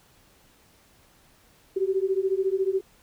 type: beating tone pair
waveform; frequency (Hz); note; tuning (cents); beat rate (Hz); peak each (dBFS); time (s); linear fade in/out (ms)
sine; 376.4 / 390.4; F#4 / G4; +30 / -7; 14; -25; 1.76-2.81; 10
effects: pink hiss -59 dBFS RMS until 3.02 s